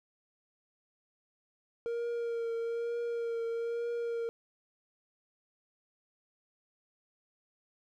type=tone with vibrato; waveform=triangle; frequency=466.2 Hz; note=A#4; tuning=in tune; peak=-30 dBFS; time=1.86-4.29 s; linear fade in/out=0 ms; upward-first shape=triangle; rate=1.1 Hz; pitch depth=25 cents each way; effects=none